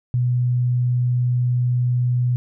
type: tone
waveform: sine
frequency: 123.47 Hz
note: B2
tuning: in tune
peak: -16 dBFS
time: 0.14-2.36 s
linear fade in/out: 0 ms
effects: none